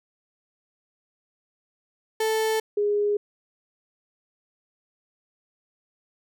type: tone pair in turn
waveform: 35% pulse / sine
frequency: 440 / 412.8 Hz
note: A4 / G#4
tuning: 0 / -10 cents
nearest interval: minor second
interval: 110 cents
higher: first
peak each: -20 dBFS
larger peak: neither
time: 2.2-2.6 / 2.77-3.17 s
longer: neither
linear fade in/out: 5 ms
effects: none